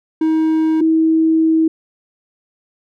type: tone pair in turn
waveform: triangle / sine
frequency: 317.4 / 321.3 Hz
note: D#4 / E4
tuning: +35 / -44 cents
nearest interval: unison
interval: 21 cents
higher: second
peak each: -10 dBFS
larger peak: neither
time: 0.21-0.81 / 0.81-1.68 s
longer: second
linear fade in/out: 5 ms
effects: none